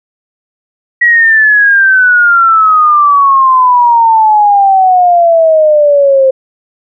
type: exponential sweep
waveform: sine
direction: down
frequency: 1928 to 524 Hz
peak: -3 dBFS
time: 1.01-6.31 s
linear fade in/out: 10 ms
effects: none